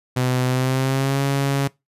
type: tone with pitch glide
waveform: sawtooth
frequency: 127 to 138.49 Hz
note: B2 to C#3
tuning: +49 to -1 cents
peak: -14 dBFS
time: 0.16-1.68 s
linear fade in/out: 10 ms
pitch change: +150 cents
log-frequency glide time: 0.46-1.22 s
effects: noise-tail reverb RT60 0.2 s tail -22 dB re dry + resampled to 32000 Hz